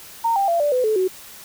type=tone with pitch steps; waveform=sine; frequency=919 / 790.8 / 680.6 / 585.7 / 504 / 433.7 / 373.2 Hz; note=A#5 / G5 / F5 / D5 / B4 / A4 / F#4; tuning=-25 / +15 / -45 / -5 / +35 / -25 / +15 cents; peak=-16 dBFS; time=0.24-1.08 s; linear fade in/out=10 ms; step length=120 ms; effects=white hiss -41 dBFS RMS until 1.44 s